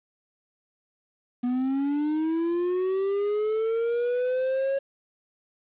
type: linear sweep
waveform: triangle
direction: up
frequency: 242.5 to 551 Hz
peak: -21 dBFS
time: 1.43-4.79 s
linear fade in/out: 10 ms
effects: resampled to 8000 Hz + 9-bit